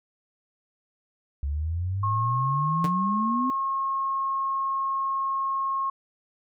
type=exponential sweep; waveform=sine; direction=up; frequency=68.5 to 261.6 Hz; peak=-25 dBFS; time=1.43-3.5 s; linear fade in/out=0 ms
type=tone; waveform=sine; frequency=1082 Hz; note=C#6; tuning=42 cents flat; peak=-24 dBFS; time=2.03-5.9 s; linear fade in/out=5 ms
type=tone with exponential decay; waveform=sawtooth; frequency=149.6 Hz; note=D3; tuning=32 cents sharp; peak=-22 dBFS; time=2.84-2.93 s; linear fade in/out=5 ms; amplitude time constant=19 ms
effects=none